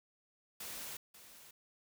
white noise with echo, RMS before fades -45 dBFS, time 0.6-0.97 s, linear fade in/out 5 ms, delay 540 ms, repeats 1, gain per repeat -12 dB, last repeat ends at 1.51 s, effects none

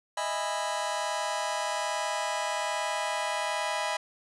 sawtooth chord, E major seventh, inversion third, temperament just, 618.1 / 659.3 / 824.1 / 988.9 Hz, D#5 / E5 / G#5 / B5, -12 / 0 / -14 / +2 cents, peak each -31 / -33 / -30 / -29 dBFS, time 0.17-3.97 s, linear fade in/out 5 ms, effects resampled to 24000 Hz + 10-bit

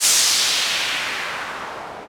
blue noise with low-pass filter sweep, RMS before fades -21 dBFS, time 0-2.08 s, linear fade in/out 50 ms, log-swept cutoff 7900 to 670 Hz, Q 1.3, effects none

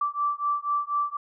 sine beating tone pair, 1164 / 1168.1 Hz, D6 / D6, -16 / -10 cents, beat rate 4.1 Hz, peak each -27 dBFS, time 0.01-1.17 s, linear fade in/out 5 ms, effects none

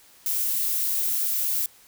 violet noise, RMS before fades -25 dBFS, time 0.26-1.66 s, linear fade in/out 2 ms, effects white hiss -54 dBFS RMS until 1.87 s

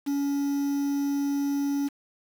triangle tone with quantisation, 281.9 Hz, C#4, 29 cents sharp, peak -22 dBFS, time 0.06-1.89 s, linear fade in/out 20 ms, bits 7, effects none

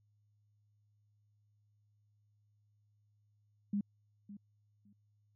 sine tone with echo, 203.1 Hz, G#3, 38 cents flat, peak -31 dBFS, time 3.73-3.81 s, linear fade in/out 5 ms, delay 560 ms, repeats 2, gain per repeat -15 dB, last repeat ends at 4.93 s, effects added 104 Hz sine -70 dBFS peak until 5.35 s

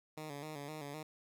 10% pulse tone with vibrato, 148.7 Hz, D3, 22 cents sharp, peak -35 dBFS, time 0.17-1.03 s, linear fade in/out 5 ms, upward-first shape square, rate 3.9 Hz, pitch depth 71 cents each way, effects none

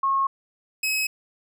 sine / sawtooth tone pair in turn, 1087 / 2557 Hz, C#6 / D#7, -34 / +47 cents, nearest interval octave + minor third, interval 1481 cents, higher second, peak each -19 dBFS, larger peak neither, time 0.03-0.27 / 0.83-1.07 s, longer neither, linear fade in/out 5 ms, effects none

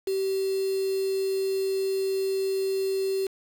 sine tone with quantisation, 385.6 Hz, G4, 28 cents flat, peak -24 dBFS, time 0.07-3.27 s, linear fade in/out 5 ms, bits 6, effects none

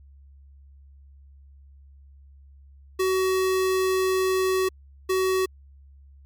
square tone bursts at uneven times, 375.9 Hz, F#4, 27 cents sharp, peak -21 dBFS, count 2, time 2.99-4.69 / 5.09-5.46 s, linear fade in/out 10 ms, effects added 69 Hz sine -47 dBFS peak until 6.25 s + MP3 96 kbps

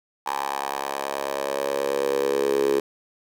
10% pulse tone with high-pass filter sweep, 69.4 Hz, C#2, 3 cents sharp, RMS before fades -25 dBFS, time 0.26-2.8 s, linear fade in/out 5 ms, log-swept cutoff 840 to 400 Hz, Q 5.7, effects none

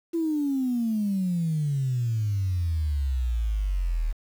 sine exponential sweep, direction down, 340 to 37.85 Hz, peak -22 dBFS, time 0.13-4.13 s, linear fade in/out 20 ms, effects tanh soft clip ceiling -18 dBFS + 8-bit

